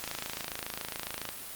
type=click train; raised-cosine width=0.2 ms; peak=-17 dBFS; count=35; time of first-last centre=0.04-1.29 s; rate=27.2 Hz; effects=white hiss -42 dBFS RMS until 1.55 s + Opus 48 kbps